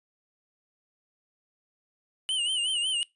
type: tone with vibrato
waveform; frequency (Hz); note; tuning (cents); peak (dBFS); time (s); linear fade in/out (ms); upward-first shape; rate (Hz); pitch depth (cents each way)
square; 2960; F#7; 0; -26; 2.29-3.03; 0; sine; 5.4; 100
effects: noise-tail reverb RT60 0.2 s tail -23 dB re dry + resampled to 24000 Hz